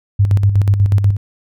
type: tone with tremolo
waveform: sine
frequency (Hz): 100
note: G2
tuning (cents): +35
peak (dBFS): -7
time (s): 0.19-1.17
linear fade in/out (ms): 10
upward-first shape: square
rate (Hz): 8.2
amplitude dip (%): 55
effects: none